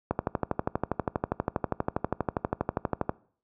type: click train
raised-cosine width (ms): 1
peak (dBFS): -11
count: 38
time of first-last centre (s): 0.11-3.094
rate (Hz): 12.4
effects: noise-tail reverb RT60 0.5 s tail -22 dB re dry + high-pass 60 Hz 12 dB/octave